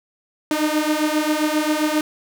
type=beating tone pair; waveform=sawtooth; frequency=301.8 / 309.3 Hz; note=D4 / D#4; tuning=+47 / -10 cents; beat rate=7.5 Hz; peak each=-17 dBFS; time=0.51-2.01 s; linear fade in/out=2 ms; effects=none